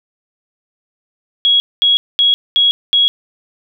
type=tone bursts; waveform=sine; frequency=3322 Hz; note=G#7; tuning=in tune; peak=-8 dBFS; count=5; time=1.45-3.08 s; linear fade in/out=0 ms; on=150 ms; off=220 ms; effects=none